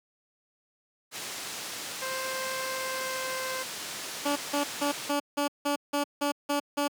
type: low-pass noise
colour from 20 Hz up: white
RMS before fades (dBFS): -38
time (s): 1.11-5.13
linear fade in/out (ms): 50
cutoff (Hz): 7500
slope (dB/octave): 12
type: tone with pitch glide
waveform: 15% pulse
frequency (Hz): 524 to 519.8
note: C5 to C5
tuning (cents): +2 to -11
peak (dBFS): -26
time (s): 2.01-3.64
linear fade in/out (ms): 20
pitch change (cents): -13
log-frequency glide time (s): 2.71-3.52
type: tone bursts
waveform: 15% pulse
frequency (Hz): 287.8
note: D4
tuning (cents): -35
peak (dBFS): -19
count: 10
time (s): 4.25-6.88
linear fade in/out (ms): 10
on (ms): 110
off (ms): 170
effects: high-pass 150 Hz 12 dB/octave